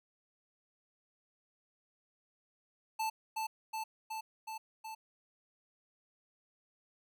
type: tone with echo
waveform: square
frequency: 880 Hz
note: A5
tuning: in tune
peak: -33 dBFS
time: 2.99-3.1 s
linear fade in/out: 10 ms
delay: 370 ms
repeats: 5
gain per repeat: -2 dB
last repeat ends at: 4.95 s
effects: none